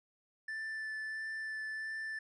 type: tone with vibrato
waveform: triangle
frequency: 1760 Hz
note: A6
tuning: in tune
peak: -36 dBFS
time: 0.48-2.19 s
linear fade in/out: 5 ms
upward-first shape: sine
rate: 1.5 Hz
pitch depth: 10 cents each way
effects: resampled to 22050 Hz + 13-bit